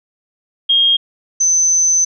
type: tone pair in turn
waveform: sine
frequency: 3240 / 6116 Hz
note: G#7 / G8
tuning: -43 / -44 cents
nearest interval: major seventh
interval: 1099 cents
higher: second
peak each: -9 / -10 dBFS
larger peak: first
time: 0.69-0.97 / 1.4-2.05 s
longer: second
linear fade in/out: 10 ms
effects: none